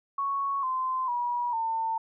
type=tone with pitch steps; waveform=sine; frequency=1108.7 / 1034.5 / 965.2 / 900.5 Hz; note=C#6 / C6 / B5 / A5; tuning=0 / -20 / -40 / +40 cents; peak=-26 dBFS; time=0.18-1.98 s; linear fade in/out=5 ms; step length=450 ms; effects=none